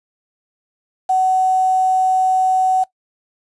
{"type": "tone with quantisation", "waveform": "sine", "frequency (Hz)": 750, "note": "F#5", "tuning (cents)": 23, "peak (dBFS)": -12, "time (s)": [1.09, 2.84], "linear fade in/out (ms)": 10, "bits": 6, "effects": ["noise-tail reverb RT60 0.1 s tail -19 dB re dry", "resampled to 24000 Hz"]}